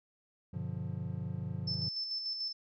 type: chord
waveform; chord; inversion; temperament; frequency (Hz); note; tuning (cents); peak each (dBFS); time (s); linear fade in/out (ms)
triangle; G dominant seventh; none; just; 98 / 122.5 / 147 / 176.4; G2 / B2 / D3 / F3; 0 / -14 / +2 / +18; -39; 0.53-1.89; 10
type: tone with tremolo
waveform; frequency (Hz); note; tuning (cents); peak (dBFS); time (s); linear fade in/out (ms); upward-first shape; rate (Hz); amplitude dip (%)
sine; 5280; E8; +2; -33; 1.67-2.53; 10; square; 6.8; 40
effects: none